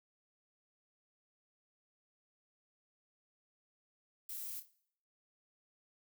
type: noise with echo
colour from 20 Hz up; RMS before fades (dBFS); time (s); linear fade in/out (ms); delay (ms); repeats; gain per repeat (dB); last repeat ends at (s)
violet; -44; 4.29-4.6; 5; 28; 3; -10; 4.684
effects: noise-tail reverb RT60 0.6 s tail -18 dB re dry